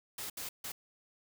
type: noise bursts at uneven times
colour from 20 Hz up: white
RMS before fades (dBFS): -41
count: 3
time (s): 0.18-0.3 / 0.37-0.49 / 0.64-0.72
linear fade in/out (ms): 5
effects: none